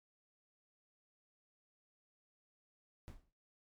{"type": "noise with exponential decay", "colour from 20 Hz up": "brown", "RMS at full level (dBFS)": -44, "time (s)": [3.08, 3.31], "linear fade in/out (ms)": 0, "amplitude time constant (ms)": 48, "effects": ["noise-tail reverb RT60 0.3 s tail -17 dB re dry", "MP3 96 kbps"]}